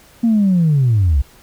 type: linear sweep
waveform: sine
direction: down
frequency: 236.3 to 61.5 Hz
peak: -9 dBFS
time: 0.23-1.22 s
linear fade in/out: 10 ms
effects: tanh soft clip ceiling -7 dBFS + pink hiss -47 dBFS RMS until 1.42 s